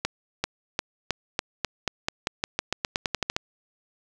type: accelerating click train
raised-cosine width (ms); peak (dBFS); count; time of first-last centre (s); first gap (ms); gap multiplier
0.2; -7; 19; 0.05-3.365; 390; 0.9
effects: none